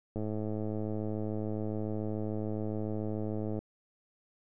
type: click train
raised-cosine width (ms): 2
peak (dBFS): -23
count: 368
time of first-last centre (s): 0.16-3.59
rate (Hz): 107
effects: none